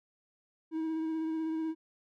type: tone with vibrato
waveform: triangle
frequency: 319.8 Hz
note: D#4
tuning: 48 cents sharp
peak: -29 dBFS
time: 0.71-1.75 s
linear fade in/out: 50 ms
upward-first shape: triangle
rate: 16 Hz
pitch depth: 23 cents each way
effects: none